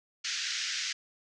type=band-pass noise; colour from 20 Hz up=white; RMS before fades=-34 dBFS; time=0.24-0.93 s; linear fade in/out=10 ms; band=1500 to 6400 Hz; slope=48 dB/octave; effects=none